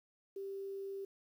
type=tone with quantisation; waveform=sine; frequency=392 Hz; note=G4; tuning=in tune; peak=-40 dBFS; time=0.36-1.05 s; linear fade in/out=5 ms; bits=11; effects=none